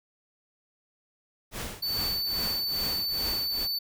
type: noise with tremolo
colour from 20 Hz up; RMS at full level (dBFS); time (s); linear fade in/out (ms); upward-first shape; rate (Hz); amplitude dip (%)
pink; -34; 1.51-3.68; 50; triangle; 2.4; 95
type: tone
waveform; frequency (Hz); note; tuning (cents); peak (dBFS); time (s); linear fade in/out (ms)
square; 4512; C#8; +30; -28; 1.82-3.79; 10
effects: none